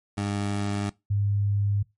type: tone pair in turn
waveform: 20% pulse / sine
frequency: 101.4 / 101.4 Hz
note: G#2 / G#2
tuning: -41 / -41 cents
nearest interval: unison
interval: 0 cents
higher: neither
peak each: -21 dBFS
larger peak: neither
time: 0.17-0.9 / 1.1-1.83 s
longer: neither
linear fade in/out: 10 ms
effects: noise-tail reverb RT60 0.2 s tail -21 dB re dry + MP3 48 kbps